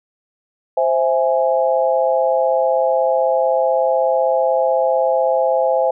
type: chord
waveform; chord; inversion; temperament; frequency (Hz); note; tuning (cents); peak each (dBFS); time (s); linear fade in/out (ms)
sine; C augmented; none; equal; 523.3 / 659.3 / 830.6; C5 / E5 / G#5; 0 / 0 / 0; -16 / -18 / -20; 0.77-5.91; 5
effects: none